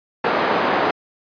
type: band-pass noise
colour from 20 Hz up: white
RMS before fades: -19 dBFS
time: 0.24-0.91 s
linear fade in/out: 5 ms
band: 260 to 1100 Hz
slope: 12 dB/octave
effects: resampled to 11025 Hz